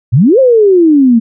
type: exponential two-way sweep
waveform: sine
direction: up then down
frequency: 104.6 to 546 to 221.7 Hz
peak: -3 dBFS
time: 0.12-1.2 s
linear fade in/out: 20 ms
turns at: 0.39 s
effects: none